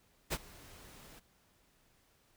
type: noise with ADSR envelope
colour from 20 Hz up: pink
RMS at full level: -33 dBFS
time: 0.3-1.2 s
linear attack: 30 ms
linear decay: 45 ms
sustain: -22 dB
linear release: 16 ms
effects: pink hiss -70 dBFS RMS until 2.36 s